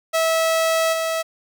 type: tone with level steps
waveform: sawtooth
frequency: 650 Hz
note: E5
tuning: 24 cents flat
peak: -13 / -17 dBFS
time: 0.13-1.23 s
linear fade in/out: 20 ms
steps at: 0.92 s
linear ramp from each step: 20 ms
effects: none